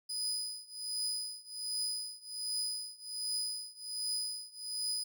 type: tone with tremolo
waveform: 30% pulse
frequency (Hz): 4978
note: D#8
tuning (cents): 0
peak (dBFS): -29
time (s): 0.09-5.04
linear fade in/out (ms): 10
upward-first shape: triangle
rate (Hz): 1.3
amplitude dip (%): 95
effects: none